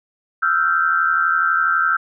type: tone cluster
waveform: sine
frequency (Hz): 1312 / 1384 / 1557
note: E6 / F6 / G6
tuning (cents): -9 / -16 / -12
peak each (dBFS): -19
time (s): 0.42-1.97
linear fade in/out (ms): 10
effects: none